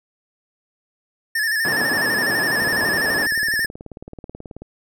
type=tone with vibrato; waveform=square; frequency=1760 Hz; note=A6; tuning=in tune; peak=-19 dBFS; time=1.35-3.66 s; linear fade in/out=5 ms; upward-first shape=square; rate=12 Hz; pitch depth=52 cents each way
type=band-pass noise; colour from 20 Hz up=pink; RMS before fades=-27 dBFS; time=1.65-3.26 s; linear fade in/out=0 ms; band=210 to 1200 Hz; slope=12 dB/octave
type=click train; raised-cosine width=2 ms; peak=-22 dBFS; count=38; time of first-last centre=2.62-4.62 s; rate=18.5 Hz
effects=none